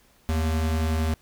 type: tone pair together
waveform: square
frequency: 79.9 / 228.7 Hz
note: D#2 / A#3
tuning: +47 / -33 cents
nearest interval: octave + tritone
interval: 1820 cents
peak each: -23 / -34 dBFS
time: 0.29-1.14 s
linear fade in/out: 0 ms
effects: pink hiss -60 dBFS RMS until 1.21 s